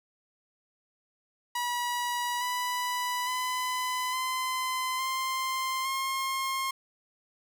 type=tone with pitch steps; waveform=sawtooth; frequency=969 / 988.2 / 1007.8 / 1027.8 / 1048.2 / 1069 Hz; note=B5 / B5 / B5 / C6 / C6 / C6; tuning=-33 / +1 / +35 / -31 / +3 / +37 cents; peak=-25 dBFS; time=1.55-6.71 s; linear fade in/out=5 ms; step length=860 ms; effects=none